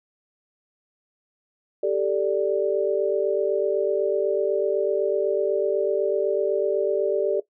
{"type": "chord", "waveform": "sine", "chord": "G suspended second", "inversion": "none", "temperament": "equal", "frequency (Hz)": [392, 440, 587.3], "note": ["G4", "A4", "D5"], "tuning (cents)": [0, 0, 0], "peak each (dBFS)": -24, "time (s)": [1.83, 7.4], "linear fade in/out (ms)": 5, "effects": ["noise-tail reverb RT60 0.1 s tail -17 dB re dry"]}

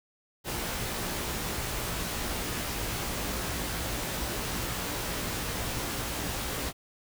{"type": "noise with comb filter", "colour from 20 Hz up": "pink", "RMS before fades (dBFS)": -33, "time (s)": [0.44, 6.73], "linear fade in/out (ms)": 50, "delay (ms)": 17, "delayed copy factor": 0.55, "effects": []}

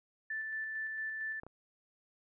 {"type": "tone with tremolo", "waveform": "sine", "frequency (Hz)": 1760, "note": "A6", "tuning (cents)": 0, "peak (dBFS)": -35, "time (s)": [0.3, 1.4], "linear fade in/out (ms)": 5, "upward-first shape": "square", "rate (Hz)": 4.4, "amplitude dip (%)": 25}
{"type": "clicks", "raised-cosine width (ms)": 1, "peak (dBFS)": -35, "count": 2, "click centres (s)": [1.434, 1.466]}
{"effects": []}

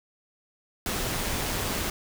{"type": "noise with amplitude modulation", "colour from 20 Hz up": "pink", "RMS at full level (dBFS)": -28, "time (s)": [0.86, 1.9], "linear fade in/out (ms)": 2, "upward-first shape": "sine", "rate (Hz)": 176, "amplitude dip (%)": 30, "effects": []}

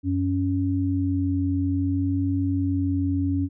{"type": "tone pair together", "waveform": "sine", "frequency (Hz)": [92.5, 278.1], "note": ["F#2", "C#4"], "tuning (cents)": [0, 6], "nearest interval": "octave + perfect fifth", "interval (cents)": 1906, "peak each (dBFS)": [-24, -23], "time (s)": [0.03, 3.49], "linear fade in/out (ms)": 50, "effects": []}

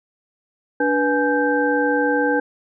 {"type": "tone cluster", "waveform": "sine", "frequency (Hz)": [291.1, 488.2, 839, 1566], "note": ["D4", "B4", "G#5", "G6"], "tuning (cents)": [-15, -20, 17, -2], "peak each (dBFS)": [-21, -20, -24, -22], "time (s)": [0.8, 2.4], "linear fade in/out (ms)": 5, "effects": []}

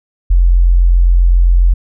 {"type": "tone", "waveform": "sine", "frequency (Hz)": 43.76, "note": "F1", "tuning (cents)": 4, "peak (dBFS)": -5, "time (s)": [0.3, 1.74], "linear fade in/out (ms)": 10, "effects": []}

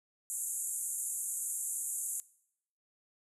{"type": "band-pass noise", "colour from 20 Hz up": "pink", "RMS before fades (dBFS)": -37, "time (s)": [0.3, 2.2], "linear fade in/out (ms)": 0, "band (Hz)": [6900, 12000], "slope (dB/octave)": 96, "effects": ["noise-tail reverb RT60 0.7 s tail -20 dB re dry"]}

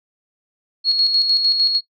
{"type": "tone with tremolo", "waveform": "sine", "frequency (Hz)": 4317, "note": "C#8", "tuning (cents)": -47, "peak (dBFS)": -12, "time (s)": [0.84, 1.81], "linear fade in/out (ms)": 50, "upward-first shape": "square", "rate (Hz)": 6.6, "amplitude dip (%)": 45, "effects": ["noise-tail reverb RT60 0.1 s tail -18 dB re dry"]}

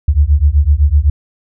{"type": "beating tone pair", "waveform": "sine", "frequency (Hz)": [69.2, 77.1], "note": ["C#2", "D#2"], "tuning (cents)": [-2, -15], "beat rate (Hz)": 7.9, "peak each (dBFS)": -10, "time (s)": [0.08, 1.1], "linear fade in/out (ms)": 5, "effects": []}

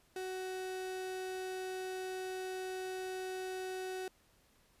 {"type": "tone", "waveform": "35% pulse", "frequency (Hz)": 373.5, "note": "F#4", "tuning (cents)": 16, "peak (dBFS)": -37, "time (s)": [0.16, 4.08], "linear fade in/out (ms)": 2, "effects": ["pink hiss -69 dBFS RMS until 4.8 s", "resampled to 32000 Hz"]}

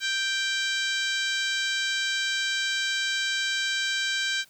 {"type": "harmonic tone", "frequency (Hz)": 784, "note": "G5", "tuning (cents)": 0, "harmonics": [2, 3, 4, 5, 6, 7, 8, 9, 10], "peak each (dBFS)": [-28, -34, -32, -32, -38, -39, -40, -43, -43], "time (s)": [0, 4.45], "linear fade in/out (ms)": 50, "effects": ["white hiss -58 dBFS RMS until 4.49 s"]}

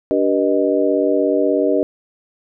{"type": "harmonic tone with a mistuned harmonic", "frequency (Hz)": 96.6, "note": "G2", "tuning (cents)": -25, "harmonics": [3, 4, 5, 6], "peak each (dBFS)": [-19, -19, -19, -19], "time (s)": [0.11, 1.83], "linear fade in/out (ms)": 0, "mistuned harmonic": 6, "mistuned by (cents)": 110, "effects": []}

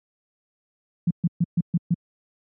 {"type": "tone bursts", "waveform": "sine", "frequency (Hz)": 171.4, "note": "F3", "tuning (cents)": -32, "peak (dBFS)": -16, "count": 6, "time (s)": [1.07, 1.942], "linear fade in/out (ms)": 5, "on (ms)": 37, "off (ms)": 130, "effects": ["high-pass 100 Hz 12 dB/octave"]}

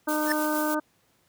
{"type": "harmonic tone", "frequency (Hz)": 304.7, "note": "D#4", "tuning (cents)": -36, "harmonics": [1, 2, 3, 4, 5], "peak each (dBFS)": [-27, -30, -32, -33, -34], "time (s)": [0.07, 0.8], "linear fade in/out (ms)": 10}
{"type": "noise with tremolo", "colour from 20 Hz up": "blue", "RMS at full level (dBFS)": -34, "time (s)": [0.08, 0.75], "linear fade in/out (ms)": 10, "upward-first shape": "sine", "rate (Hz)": 6.5, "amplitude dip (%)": 35}
{"type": "tone with exponential growth", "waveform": "square", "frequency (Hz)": 1778, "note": "A6", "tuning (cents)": 18, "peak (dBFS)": -21, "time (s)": [0.24, 0.32], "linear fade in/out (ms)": 1, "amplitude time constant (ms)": 16}
{"effects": ["pink hiss -66 dBFS RMS until 1.28 s", "high-pass 80 Hz 12 dB/octave"]}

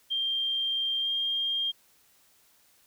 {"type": "tone with pitch glide", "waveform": "sine", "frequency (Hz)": [3181, 3209], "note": ["G7", "G7"], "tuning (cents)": [25, 40], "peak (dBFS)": -26, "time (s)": [0.1, 1.72], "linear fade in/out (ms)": 20, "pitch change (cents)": 15, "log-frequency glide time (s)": [1.01, 1.09], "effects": ["white hiss -63 dBFS RMS until 2.86 s"]}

